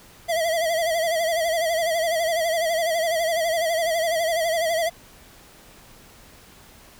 square tone with vibrato, 659.3 Hz, E5, in tune, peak -21 dBFS, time 0.28-4.9 s, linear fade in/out 20 ms, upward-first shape sine, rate 12 Hz, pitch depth 78 cents each way, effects pink hiss -49 dBFS RMS until 6.99 s

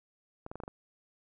clicks, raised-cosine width 1 ms, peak -27 dBFS, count 6, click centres 0.464 / 0.515 / 0.556 / 0.602 / 0.636 / 0.679 s, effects none

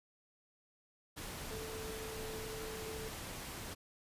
sine tone in noise, 440 Hz, A4, in tune, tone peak -45 dBFS, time 1.5-3.1 s, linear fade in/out 20 ms, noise pink, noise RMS -45 dBFS, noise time 1.16-3.75 s, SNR -3 dB, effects resampled to 32000 Hz

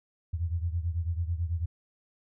sine beating tone pair, 82.41 / 91.51 Hz, E2 / F#2, 0 / -19 cents, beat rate 9.1 Hz, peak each -29 / -33 dBFS, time 0.33-1.66 s, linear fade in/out 10 ms, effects none

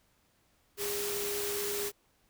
sine tone in noise, 408.5 Hz, G#4, 29 cents flat, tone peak -35 dBFS, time 0.77-1.92 s, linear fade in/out 50 ms, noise white, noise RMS -36 dBFS, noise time 0.77-1.92 s, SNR -2 dB, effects pink hiss -70 dBFS RMS until 2.29 s

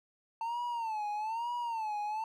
triangle tone with vibrato, 896 Hz, A5, 31 cents sharp, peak -31 dBFS, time 0.41-2.24 s, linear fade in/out 2 ms, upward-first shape sine, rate 1.1 Hz, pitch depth 130 cents each way, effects none

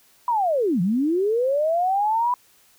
sine linear two-way sweep, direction down then up, 997 to 164.81 to 997 Hz, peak -18 dBFS, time 0.28-2.34 s, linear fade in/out 2 ms, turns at 0.81 s, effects white hiss -57 dBFS RMS until 2.78 s

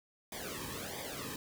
pink noise with flanger, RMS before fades -42 dBFS, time 0.32-1.36 s, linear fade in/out 2 ms, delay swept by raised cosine 0.72 to 1.44 ms, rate 1.5 Hz, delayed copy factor -0.9, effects none

